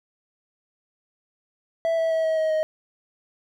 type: tone with pitch steps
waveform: triangle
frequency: 659.3 / 652.5 / 645.7 / 639.1 / 632.4 / 625.9 Hz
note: E5 / E5 / E5 / D#5 / D#5 / D#5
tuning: 0 / -18 / -36 / +46 / +28 / +10 cents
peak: -18 dBFS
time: 1.85-2.63 s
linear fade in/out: 0 ms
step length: 130 ms
effects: none